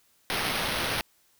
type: noise with sample-and-hold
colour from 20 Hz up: blue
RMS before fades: -29 dBFS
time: 0.3-1.01 s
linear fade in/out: 0 ms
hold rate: 7350 Hz
effects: white hiss -65 dBFS RMS until 1.39 s